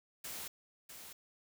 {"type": "noise with echo", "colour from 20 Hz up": "white", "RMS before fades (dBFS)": -44, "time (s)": [0.24, 0.48], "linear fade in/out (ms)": 5, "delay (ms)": 650, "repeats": 1, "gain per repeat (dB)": -7, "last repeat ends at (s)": 1.13, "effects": []}